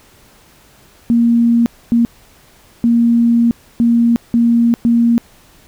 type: tone bursts at uneven times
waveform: sine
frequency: 234.3 Hz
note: A#3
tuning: 9 cents sharp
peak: -8 dBFS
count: 6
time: 1.1-1.66 / 1.92-2.05 / 2.84-3.51 / 3.8-4.16 / 4.34-4.74 / 4.85-5.18 s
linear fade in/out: 0 ms
effects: pink hiss -47 dBFS RMS until 5.67 s